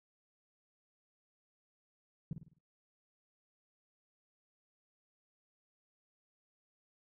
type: tone with echo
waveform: sine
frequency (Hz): 157.2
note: D#3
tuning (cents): +18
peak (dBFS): -33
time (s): 2.31-2.33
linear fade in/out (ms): 2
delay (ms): 51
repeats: 5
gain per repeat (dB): -7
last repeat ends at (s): 2.585
effects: noise-tail reverb RT60 0.2 s tail -24 dB re dry + tanh soft clip ceiling -31 dBFS